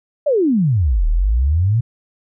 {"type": "exponential two-way sweep", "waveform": "sine", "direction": "down then up", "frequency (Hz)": [622.3, 36.71, 122.4], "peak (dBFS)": -12, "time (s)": [0.26, 1.81], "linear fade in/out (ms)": 10, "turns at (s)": 1.07, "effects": []}